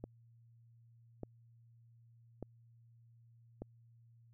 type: click train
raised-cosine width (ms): 2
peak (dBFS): -29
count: 4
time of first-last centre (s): 0.04-3.62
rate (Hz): 0.838
effects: added 116 Hz sine -61 dBFS peak until 4.33 s